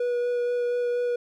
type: tone with vibrato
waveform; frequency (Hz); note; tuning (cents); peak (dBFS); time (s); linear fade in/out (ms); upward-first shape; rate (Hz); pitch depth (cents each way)
triangle; 485.6; B4; -29; -21; 0-1.16; 5; sine; 4.2; 10
effects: none